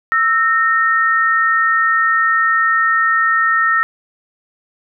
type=tone pair together; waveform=sine; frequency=1319.8 / 1840 Hz; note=E6 / A#6; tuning=+2 / -23 cents; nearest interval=tritone; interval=575 cents; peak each=-14 dBFS; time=0.12-3.83 s; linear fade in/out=0 ms; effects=none